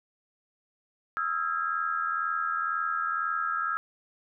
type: tone cluster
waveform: sine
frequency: 1278 / 1360 / 1640 Hz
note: D#6 / F6 / G#6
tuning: +46 / -46 / -22 cents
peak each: -31 / -30 / -33 dBFS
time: 1.17-3.77 s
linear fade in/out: 0 ms
effects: none